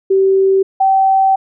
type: tone pair in turn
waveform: sine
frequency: 385.6 / 771.2 Hz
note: G4 / G5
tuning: -28 / -28 cents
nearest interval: octave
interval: 1200 cents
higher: second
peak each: -8 dBFS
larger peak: neither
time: 0.1-0.63 / 0.8-1.36 s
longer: second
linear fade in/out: 10 ms
effects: none